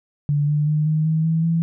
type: tone with pitch steps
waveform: sine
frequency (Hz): 145.7 / 148.85 / 152.06 / 155.35 / 158.7 / 162.13 / 165.63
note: D3 / D3 / D#3 / D#3 / D#3 / E3 / E3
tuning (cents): -13 / +24 / -39 / -2 / +35 / -28 / +9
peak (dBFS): -16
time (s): 0.29-1.62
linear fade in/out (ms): 0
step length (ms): 190
effects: none